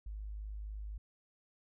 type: tone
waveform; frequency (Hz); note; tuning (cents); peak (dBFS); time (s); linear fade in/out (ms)
sine; 51.91; G#1; 0; -40; 0.06-0.98; 5
effects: none